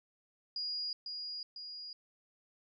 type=tone with echo; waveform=sine; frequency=4870 Hz; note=D#8; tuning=38 cents flat; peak=-35 dBFS; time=0.56-0.93 s; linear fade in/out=2 ms; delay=500 ms; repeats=2; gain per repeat=-4 dB; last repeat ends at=1.93 s; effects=none